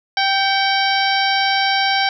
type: harmonic tone with a mistuned harmonic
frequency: 782 Hz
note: G5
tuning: 4 cents flat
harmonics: 1 / 2 / 3 / 4 / 5 / 6 / 7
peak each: -18 / -21 / -23 / -24 / -25 / -26 / -26 dBFS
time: 0.17-2.09 s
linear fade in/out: 2 ms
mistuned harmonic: 3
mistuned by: -57 cents
effects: none